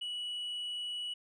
sine tone with frequency modulation, 2938 Hz, F#7, 13 cents flat, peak -33 dBFS, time 0.01-1.14 s, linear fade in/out 10 ms, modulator 64.8 Hz, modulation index 0.26, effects tanh soft clip ceiling -35 dBFS

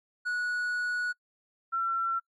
triangle / sine tone pair in turn, 1465 / 1352.7 Hz, F#6 / E6, -18 / +44 cents, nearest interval minor second, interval 138 cents, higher first, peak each -26 dBFS, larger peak neither, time 0.25-1.13 / 1.72-2.2 s, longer first, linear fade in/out 20 ms, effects noise-tail reverb RT60 0.1 s tail -25 dB re dry + MP3 48 kbps

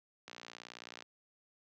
click train, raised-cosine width 0.2 ms, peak -29 dBFS, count 45, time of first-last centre 0.28-1.023 s, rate 59.2 Hz, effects high-pass 200 Hz 12 dB/octave + low-pass 7000 Hz 12 dB/octave

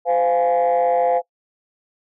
sine chord, F minor, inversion second, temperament equal with one note detuned, 513.7 / 698.5 / 830.6 Hz, C5 / F5 / Ab5, -32 / 0 / 0 cents, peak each -17 / -17 / -21 dBFS, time 0.05-1.22 s, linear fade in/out 50 ms, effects noise-tail reverb RT60 0.1 s tail -21 dB re dry + tanh soft clip ceiling -10 dBFS

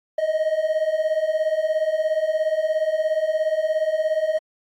triangle beating tone pair, 615 / 632 Hz, D#5 / D#5, -20 / +27 cents, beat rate 17 Hz, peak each -22 / -19 dBFS, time 0.18-4.39 s, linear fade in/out 5 ms, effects AAC 64 kbps

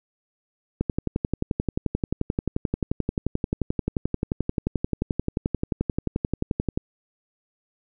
click train, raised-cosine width 3 ms, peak -10 dBFS, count 69, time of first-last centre 0.81-6.775 s, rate 11.4 Hz, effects none

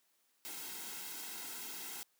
white noise with comb filter, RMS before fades -45 dBFS, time 0.45-2.03 s, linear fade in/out 0 ms, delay 1.7 ms, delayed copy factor -0.7, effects white hiss -75 dBFS RMS until 2.19 s + high-pass 200 Hz 12 dB/octave

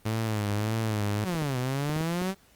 sawtooth tone with vibrato, 107.3 Hz, A2, 43 cents flat, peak -22 dBFS, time 0.05-1.25 s, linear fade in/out 10 ms, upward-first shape sine, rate 1.7 Hz, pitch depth 79 cents each way
sawtooth exponential two-way sweep, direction down then up, 196 to 123.47 to 196 Hz, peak -23 dBFS, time 1.23-2.35 s, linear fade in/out 50 ms, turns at 1.58 s
clicks, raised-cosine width 2 ms, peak -23 dBFS, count 6, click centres 1.349 / 1.422 / 1.896 / 1.964 / 2.009 / 2.218 s
effects pink hiss -60 dBFS RMS until 2.55 s + Opus 32 kbps

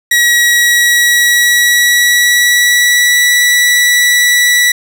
sawtooth tone with pitch glide, 1915 to 1951.9 Hz, A#6 to B6, +46 to -21 cents, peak -3 dBFS, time 0.11-4.72 s, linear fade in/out 5 ms, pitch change +33 cents, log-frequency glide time 0.44-3.34 s, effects none

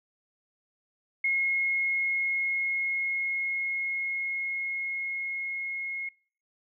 sine tone with level ramp, 2161 Hz, C#7, 45 cents flat, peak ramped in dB -23 to -31 dBFS, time 1.24-6.09 s, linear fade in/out 5 ms, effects noise-tail reverb RT60 0.5 s tail -26 dB re dry

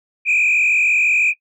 sine tone with frequency modulation, 2450 Hz, D#7, 27 cents flat, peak -11 dBFS, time 0.25-1.34 s, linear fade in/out 50 ms, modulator 46 Hz, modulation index 2.1, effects noise-tail reverb RT60 0.1 s tail -20 dB re dry + tanh soft clip ceiling -10 dBFS

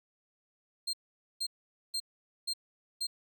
35% pulse tone bursts, 4186 Hz, C8, in tune, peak -30 dBFS, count 5, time 0.87-3.07 s, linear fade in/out 10 ms, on 64 ms, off 470 ms, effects none

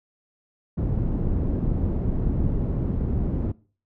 pink low-pass noise, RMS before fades -24 dBFS, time 0.77-3.52 s, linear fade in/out 10 ms, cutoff 270 Hz, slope 12 dB/octave, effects noise-tail reverb RT60 0.4 s tail -21 dB re dry

